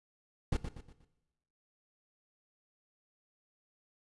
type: noise with echo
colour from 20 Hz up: brown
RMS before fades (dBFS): -30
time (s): 0.52-0.57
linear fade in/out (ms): 5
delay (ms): 120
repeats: 4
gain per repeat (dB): -8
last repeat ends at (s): 1.05
effects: noise-tail reverb RT60 1.0 s tail -17 dB re dry + resampled to 24000 Hz